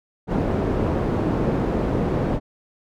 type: low-pass noise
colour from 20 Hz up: white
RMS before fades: -22 dBFS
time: 0.27-2.4 s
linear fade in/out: 50 ms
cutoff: 400 Hz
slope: 12 dB/octave
effects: none